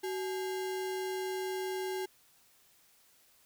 sine tone with sample-and-hold, 375.3 Hz, F#4, 25 cents sharp, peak -33 dBFS, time 0.03-2.06 s, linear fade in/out 10 ms, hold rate 1225 Hz, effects white hiss -65 dBFS RMS until 3.45 s

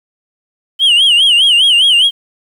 sine tone with vibrato, 3031 Hz, F#7, 41 cents sharp, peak -3 dBFS, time 0.79-2.11 s, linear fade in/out 50 ms, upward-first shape sine, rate 4.9 Hz, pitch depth 150 cents each way, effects tanh soft clip ceiling -5 dBFS + 7-bit

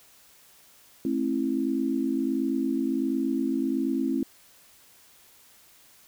sine chord, A minor, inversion none, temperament equal with one note detuned, 220 / 268.2 / 329.6 Hz, A3 / C4 / E4, 0 / +43 / 0 cents, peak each -31 / -26 / -29 dBFS, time 1.05-4.23 s, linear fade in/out 2 ms, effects white hiss -56 dBFS RMS until 6.07 s

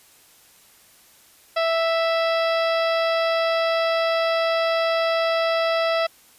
harmonic tone with a mistuned harmonic, 659.3 Hz, E5, in tune, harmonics 1 / 2 / 3 / 4 / 5 / 6 / 7 / 8, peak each -20 / -26 / -30 / -32 / -34 / -36 / -37 / -38 dBFS, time 1.56-6.07 s, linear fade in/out 10 ms, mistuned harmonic 7, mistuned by +45 cents, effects white hiss -53 dBFS RMS until 6.38 s + resampled to 32000 Hz

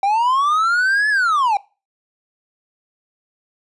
triangle linear two-way sweep, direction up then down, 770 to 1738 to 770 Hz, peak -12 dBFS, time 0.03-1.57 s, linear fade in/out 2 ms, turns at 1.09 s, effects noise-tail reverb RT60 0.3 s tail -21 dB re dry + resampled to 24000 Hz

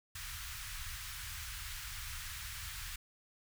pink band-stop noise, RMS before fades -44 dBFS, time 0.15-2.96 s, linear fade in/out 5 ms, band 100 to 1300 Hz, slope 24 dB/octave, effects none

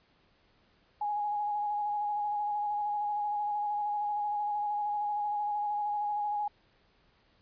sine tone with vibrato, 830.6 Hz, G#5, in tune, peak -29 dBFS, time 1.01-6.48 s, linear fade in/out 5 ms, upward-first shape square, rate 13 Hz, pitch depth 17 cents each way, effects pink hiss -67 dBFS RMS until 7.41 s + resampled to 11025 Hz

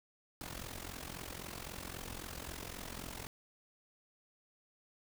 pink noise with amplitude modulation, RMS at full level -42 dBFS, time 0.41-3.27 s, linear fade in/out 0 ms, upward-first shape sine, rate 43.8 Hz, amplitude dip 80%, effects none

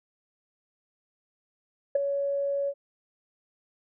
sine tone with ADSR envelope, 561 Hz, C#5, 21 cents sharp, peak -16 dBFS, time 1.95-2.74 s, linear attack 6 ms, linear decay 14 ms, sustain -9 dB, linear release 57 ms, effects tanh soft clip ceiling -14 dBFS

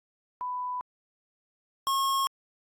sine / square tone pair in turn, 995 / 1085.7 Hz, B5 / C#6, +13 / -36 cents, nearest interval major second, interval 151 cents, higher second, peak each -30 / -25 dBFS, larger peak second, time 0.41-0.81 / 1.87-2.27 s, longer neither, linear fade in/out 0 ms, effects AAC 64 kbps

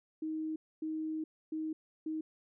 sine tone bursts at uneven times, 314.3 Hz, D#4, 18 cents sharp, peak -34 dBFS, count 4, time 0.22-0.56 / 0.82-1.24 / 1.52-1.73 / 2.06-2.21 s, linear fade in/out 5 ms, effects none

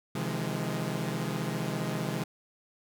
sawtooth chord, F minor seventh, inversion second, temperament equal with one note detuned, 130.81 / 155.56 / 170.53 / 207.7 Hz, C3 / Eb3 / F3 / Ab3, 0 / 0 / -41 / 0 cents, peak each -32 dBFS, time 0.15-2.24 s, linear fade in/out 5 ms, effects none

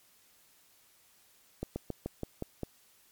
slowing click train, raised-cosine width 2 ms, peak -21 dBFS, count 7, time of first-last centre 1.63-2.633 s, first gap 130 ms, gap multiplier 1.1, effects white hiss -64 dBFS RMS until 3.11 s + MP3 96 kbps

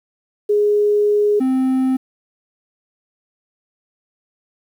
sine / triangle tone pair in turn, 415.3 / 260.8 Hz, G#4 / C4, 0 / -5 cents, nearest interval minor sixth, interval 805 cents, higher first, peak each -12 dBFS, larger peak neither, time 0.49-1.4 / 1.4-1.97 s, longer first, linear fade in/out 10 ms, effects 8-bit

